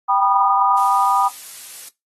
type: chord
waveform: sine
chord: G augmented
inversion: none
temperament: just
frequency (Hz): 784 / 980 / 1225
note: G5 / B5 / D#6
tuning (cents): 0 / -14 / -27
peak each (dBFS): -18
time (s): 0.08-1.29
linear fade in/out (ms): 20
type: noise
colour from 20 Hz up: blue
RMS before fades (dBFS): -34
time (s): 0.77-1.89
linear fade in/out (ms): 5
effects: noise-tail reverb RT60 0.2 s tail -20 dB re dry + AAC 32 kbps